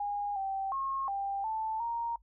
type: tone with pitch steps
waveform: sine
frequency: 817 / 777 / 1081 / 792 / 880 / 933 Hz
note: G#5 / G5 / C#6 / G5 / A5 / A#5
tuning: -29 / -16 / -44 / +18 / 0 / +1 cents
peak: -31 dBFS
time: 0-2.16 s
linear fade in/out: 5 ms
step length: 360 ms
effects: noise-tail reverb RT60 0.1 s tail -23 dB re dry + added 50 Hz sine -60 dBFS peak until 2.22 s